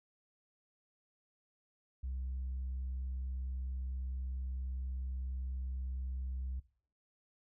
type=tone; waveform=sine; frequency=64.6 Hz; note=C2; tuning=21 cents flat; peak=-35 dBFS; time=2.03-6.6 s; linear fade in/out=10 ms; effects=noise-tail reverb RT60 0.5 s tail -19 dB re dry + tanh soft clip ceiling -34 dBFS